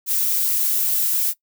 violet noise, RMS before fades -20 dBFS, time 0.06-1.34 s, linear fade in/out 50 ms, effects noise-tail reverb RT60 0.1 s tail -20 dB re dry

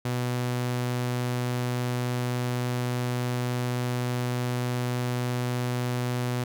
sawtooth tone, 123.47 Hz, B2, in tune, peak -22 dBFS, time 0.05-6.44 s, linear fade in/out 5 ms, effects none

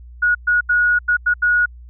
sine tone bursts at uneven times, 1453 Hz, F#6, 32 cents flat, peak -12 dBFS, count 6, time 0.22-0.35 / 0.47-0.61 / 0.69-0.99 / 1.08-1.17 / 1.26-1.34 / 1.42-1.66 s, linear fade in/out 10 ms, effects added 60 Hz sine -36 dBFS peak until 1.89 s

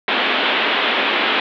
white band-pass noise, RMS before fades -18 dBFS, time 0.08-1.4 s, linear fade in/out 2 ms, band 220 to 3500 Hz, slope 48 dB/octave, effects none

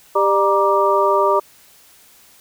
sine tone cluster, 396.4 / 598 / 946 / 1178 Hz, G4 / D5 / A#5 / D6, +19 / +31 / +25 / +5 cents, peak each -18 dBFS, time 0.15-1.4 s, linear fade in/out 10 ms, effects white hiss -49 dBFS RMS until 2.4 s

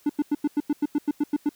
triangle tone bursts, 293.7 Hz, D4, in tune, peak -17 dBFS, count 12, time 0.06-1.492 s, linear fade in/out 5 ms, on 35 ms, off 92 ms, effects white hiss -58 dBFS RMS until 1.55 s

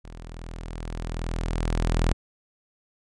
sawtooth tone with level ramp, 41.2 Hz, E1, in tune, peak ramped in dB -36 to -15 dBFS, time 0.04-2.13 s, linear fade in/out 10 ms, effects resampled to 22050 Hz

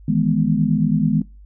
sine chord, E major seventh, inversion third, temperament equal with one note detuned, 155.56 / 164.81 / 207.7 / 245.5 Hz, D#3 / E3 / G#3 / B3, 0 / 0 / 0 / -10 cents, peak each -20 / -22 / -19 / -21 dBFS, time 0.08-1.22 s, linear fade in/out 5 ms, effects noise-tail reverb RT60 0.3 s tail -21 dB re dry + added 50 Hz sine -40 dBFS peak until 1.45 s

